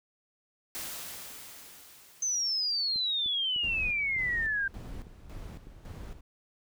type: noise with exponential decay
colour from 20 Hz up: white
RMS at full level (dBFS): -37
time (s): 0.75-3.65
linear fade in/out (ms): 0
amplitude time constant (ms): 630
type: exponential sweep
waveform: sine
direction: down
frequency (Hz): 6272 to 1568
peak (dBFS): -27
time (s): 2.22-4.68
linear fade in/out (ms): 5
type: click train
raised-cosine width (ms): 3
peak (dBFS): -36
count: 11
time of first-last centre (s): 2.96-5.972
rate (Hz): 3.32
type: noise with tremolo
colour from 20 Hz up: brown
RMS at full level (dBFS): -41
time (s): 3.63-6.21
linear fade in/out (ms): 5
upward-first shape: square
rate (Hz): 1.8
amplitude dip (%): 65
effects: none